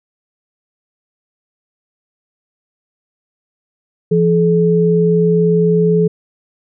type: tone pair together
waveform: sine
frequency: 169.9 / 428.1 Hz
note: F3 / A4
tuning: -47 / -47 cents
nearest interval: octave + major third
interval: 1600 cents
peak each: -12 dBFS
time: 4.11-6.08 s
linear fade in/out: 10 ms
effects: none